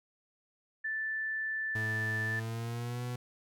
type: tone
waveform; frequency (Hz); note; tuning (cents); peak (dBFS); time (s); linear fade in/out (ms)
sine; 1760; A6; 0; -32; 0.84-2.4; 10
type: tone with pitch glide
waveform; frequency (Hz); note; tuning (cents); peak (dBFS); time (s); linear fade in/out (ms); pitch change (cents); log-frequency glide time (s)
40% pulse; 109 to 123.06; A2 to B2; -16 to -6; -34; 1.75-3.16; 5; +210; 2.22-3.03
effects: none